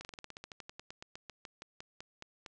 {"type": "slowing click train", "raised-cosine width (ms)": 0.2, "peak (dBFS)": -28, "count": 23, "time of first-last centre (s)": [0.01, 2.462], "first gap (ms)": 39, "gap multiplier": 1.09, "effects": ["resampled to 24000 Hz", "11-bit"]}